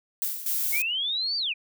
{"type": "noise with exponential decay", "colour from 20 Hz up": "violet", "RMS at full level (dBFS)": -26, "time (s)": [0.22, 0.91], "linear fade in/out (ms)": 0, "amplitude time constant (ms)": 150}
{"type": "noise", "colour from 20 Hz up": "violet", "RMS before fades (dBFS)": -27, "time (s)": [0.46, 0.82], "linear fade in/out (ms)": 2}
{"type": "linear two-way sweep", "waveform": "sine", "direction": "up then down", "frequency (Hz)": [2129, 4699, 2337], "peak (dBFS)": -25, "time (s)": [0.72, 1.54], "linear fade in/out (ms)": 20, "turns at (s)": 1.37}
{"effects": []}